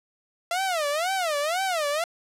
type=tone with vibrato; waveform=sawtooth; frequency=667 Hz; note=E5; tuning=20 cents sharp; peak=-20 dBFS; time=0.51-2.04 s; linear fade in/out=2 ms; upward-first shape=sine; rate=2 Hz; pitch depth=260 cents each way; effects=low-pass 12000 Hz 12 dB/octave